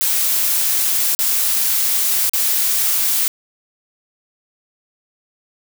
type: noise with dropouts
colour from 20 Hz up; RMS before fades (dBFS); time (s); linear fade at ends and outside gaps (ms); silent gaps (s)
blue; -17; 0.01-3.28; 0; 1.149-1.19 / 2.295-2.335
effects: none